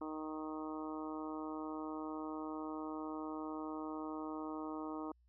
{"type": "harmonic tone", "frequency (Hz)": 155.56, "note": "D#3", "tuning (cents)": 0, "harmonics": [2, 3, 4, 5, 6, 7, 8], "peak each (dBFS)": [-42, -50, -52, -52, -51, -51, -52], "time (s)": [0.01, 5.12], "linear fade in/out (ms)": 5, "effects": ["added 60 Hz sine -67 dBFS peak until 5.28 s"]}